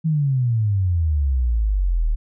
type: exponential sweep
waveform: sine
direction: down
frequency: 163.7 to 36.83 Hz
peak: -16 dBFS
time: 0.04-2.16 s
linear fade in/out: 20 ms
effects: none